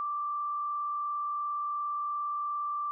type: tone with frequency modulation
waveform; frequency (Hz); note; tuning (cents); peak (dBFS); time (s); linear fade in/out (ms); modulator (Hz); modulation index
sine; 1174.7; D6; 0; -30; 0-2.91; 0; 42.8; 0.34
effects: none